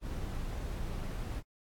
brown noise, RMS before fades -37 dBFS, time 0.01-1.43 s, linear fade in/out 50 ms, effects AAC 64 kbps

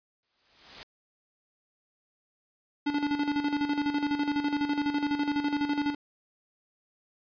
white noise with exponential growth, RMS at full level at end -39 dBFS, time 0.23-0.83 s, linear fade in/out 0 ms, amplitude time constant 130 ms
square tone with tremolo, 290 Hz, D4, 22 cents flat, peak -25 dBFS, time 2.86-5.95 s, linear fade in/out 10 ms, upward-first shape square, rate 12 Hz, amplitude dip 60%
effects resampled to 11025 Hz

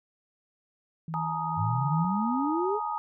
sine tone with tremolo, 162 Hz, E3, 30 cents flat, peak -31 dBFS, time 1.08-2.05 s, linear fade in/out 2 ms, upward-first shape triangle, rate 2.4 Hz, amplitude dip 50%
sine chord, Ab suspended second, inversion none, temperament equal with one note detuned, 850.5 / 932.3 / 1244.5 Hz, Ab5 / Bb5 / Eb6, +41 / 0 / 0 cents, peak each -33 dBFS, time 1.14-2.98 s, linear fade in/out 0 ms
sine exponential sweep, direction up, 98 to 440 Hz, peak -26 dBFS, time 1.56-2.8 s, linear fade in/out 50 ms
effects none

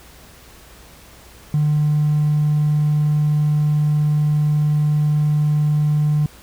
triangle tone with hard clipping, 150 Hz, D3, 37 cents sharp, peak -14 dBFS, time 1.54-6.26 s, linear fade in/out 2 ms, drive 3 dB, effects added 60 Hz sine -48 dBFS peak until 6.42 s + pink hiss -45 dBFS RMS until 6.42 s

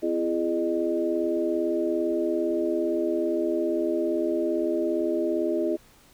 sine tone cluster, 256.5 / 336.7 / 414.3 / 611 Hz, C4 / E4 / G#4 / D#5, -34 / +37 / -4 / -32 cents, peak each -33 / -25 / -30 / -29 dBFS, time 0.02-5.77 s, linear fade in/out 20 ms, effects pink hiss -56 dBFS RMS until 6.13 s

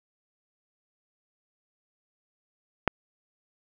click, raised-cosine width 0.5 ms, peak -5 dBFS, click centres 2.877 s, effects none

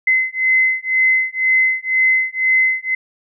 sine beating tone pair, 2049 / 2051 Hz, C7 / C7, -37 / -35 cents, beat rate 2 Hz, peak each -16 dBFS, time 0.07-2.95 s, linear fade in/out 5 ms, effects none

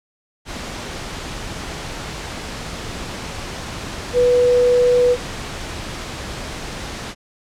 sine tone in noise, 491.5 Hz, B4, 8 cents flat, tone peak -11 dBFS, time 4.13-5.17 s, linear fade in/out 50 ms, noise pink, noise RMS -29 dBFS, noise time 0.45-7.15 s, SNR +15 dB, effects low-pass 7000 Hz 12 dB/octave

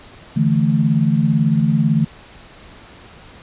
sine chord, D suspended second, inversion none, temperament equal, 146.83 / 164.81 / 220 Hz, D3 / E3 / A3, 0 / 0 / 0 cents, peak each -17 dBFS, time 0.36-2.05 s, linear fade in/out 10 ms, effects pink hiss -42 dBFS RMS until 3.42 s + resampled to 8000 Hz

